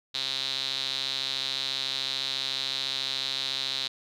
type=tone with band-pass filter; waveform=sawtooth; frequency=133.9 Hz; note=C3; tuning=40 cents sharp; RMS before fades=-31 dBFS; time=0.14-3.88 s; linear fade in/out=10 ms; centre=3900 Hz; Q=7.4; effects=none